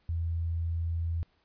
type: tone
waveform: sine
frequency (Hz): 83.4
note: E2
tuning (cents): +21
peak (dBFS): -28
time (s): 0.09-1.23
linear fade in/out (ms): 0
effects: pink hiss -70 dBFS RMS until 1.44 s + resampled to 11025 Hz